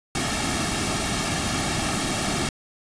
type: noise with comb filter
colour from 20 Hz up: pink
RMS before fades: -25 dBFS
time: 0.15-2.49 s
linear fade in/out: 2 ms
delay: 2 ms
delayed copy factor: -0.65
effects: resampled to 22050 Hz